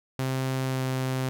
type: tone with pitch glide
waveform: sawtooth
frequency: 131.5 to 130.44 Hz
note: C3 to C3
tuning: +9 to -5 cents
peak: -22 dBFS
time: 0.19-1.29 s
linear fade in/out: 0 ms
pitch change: -14 cents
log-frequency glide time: 0.65-0.83 s
effects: none